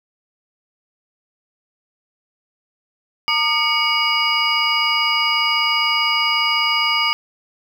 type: tone cluster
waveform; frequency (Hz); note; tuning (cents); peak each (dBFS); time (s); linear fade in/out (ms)
sine; 914 / 1214 / 2242 / 2883 / 4903; A#5 / D#6 / C#7 / F#7 / D#8; -34 / -43 / +19 / -46 / -26; -26 / -22 / -20 / -21 / -22; 3.28-7.13; 0
effects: 7-bit